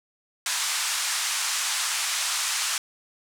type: band-pass noise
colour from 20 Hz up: white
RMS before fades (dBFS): -27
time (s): 0.46-2.78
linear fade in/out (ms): 2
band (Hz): 910 to 9000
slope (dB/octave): 24
effects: none